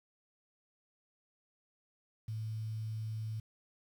sine tone with quantisation, 110 Hz, A2, in tune, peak -36 dBFS, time 2.28-3.4 s, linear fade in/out 5 ms, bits 10, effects none

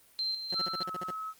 sine tone with tremolo, 4132 Hz, C8, 22 cents flat, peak -29 dBFS, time 0.19-0.83 s, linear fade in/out 0 ms, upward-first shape square, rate 3.2 Hz, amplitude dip 55%
15% pulse tone bursts, 179.6 Hz, F3, 49 cents sharp, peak -32 dBFS, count 9, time 0.52-1.108 s, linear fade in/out 5 ms, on 28 ms, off 42 ms
sine tone with pitch glide, 1325 to 1288 Hz, E6 to E6, +9 to -41 cents, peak -35 dBFS, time 0.54-1.34 s, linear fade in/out 50 ms, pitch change -50 cents, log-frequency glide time 0.75-0.93 s
effects white hiss -61 dBFS RMS until 1.39 s + Opus 32 kbps

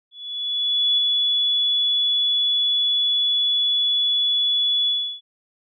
sine tone with ADSR envelope, 3416 Hz, G#7, 48 cents sharp, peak -15 dBFS, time 0.11-5.21 s, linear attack 870 ms, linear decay 6 ms, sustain -2 dB, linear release 330 ms, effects none

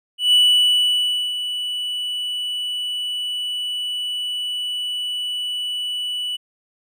triangle tone with ADSR envelope, 2960 Hz, F#7, in tune, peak -9 dBFS, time 0.18-6.37 s, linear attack 150 ms, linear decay 1000 ms, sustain -12 dB, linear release 17 ms, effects none

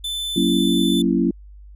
45% pulse tone, 3520 Hz, A7, in tune, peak -24 dBFS, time 0.04-1.02 s, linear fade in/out 5 ms
sine chord, F# dominant seventh, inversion none, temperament equal with one note detuned, 185 / 233.1 / 277.2 / 334.4 Hz, F#3 / A#3 / C#4 / E4, 0 / 0 / 0 / +25 cents, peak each -21 dBFS, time 0.36-1.31 s, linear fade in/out 5 ms
effects added 50 Hz sine -39 dBFS peak until 1.75 s + resampled to 32000 Hz

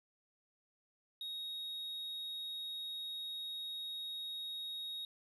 triangle tone, 3760 Hz, A#7, 14 cents sharp, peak -39 dBFS, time 1.21-5.05 s, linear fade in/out 2 ms, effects resampled to 32000 Hz

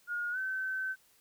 sine tone with pitch glide, 1431 to 1533.7 Hz, F6 to G6, +42 to -38 cents, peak -32 dBFS, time 0.07-0.96 s, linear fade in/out 50 ms, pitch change +120 cents, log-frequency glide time 0.31-0.38 s, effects white hiss -66 dBFS RMS until 1.2 s

